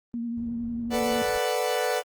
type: tone with vibrato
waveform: sine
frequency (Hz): 234.4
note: A#3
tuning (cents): +10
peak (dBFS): -28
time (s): 0.14-1.22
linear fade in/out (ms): 0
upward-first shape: sine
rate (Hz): 11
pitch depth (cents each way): 29
type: low-pass noise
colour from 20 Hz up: white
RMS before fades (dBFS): -45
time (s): 0.37-1.38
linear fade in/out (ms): 2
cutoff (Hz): 130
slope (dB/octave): 12
type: chord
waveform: 40% pulse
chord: B minor seventh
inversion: third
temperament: equal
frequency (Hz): 440 / 493.9 / 587.3 / 740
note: A4 / B4 / D5 / F#5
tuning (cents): 0 / 0 / 0 / 0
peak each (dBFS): -30 / -27 / -30 / -29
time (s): 0.9-2.03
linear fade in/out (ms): 50
effects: Opus 24 kbps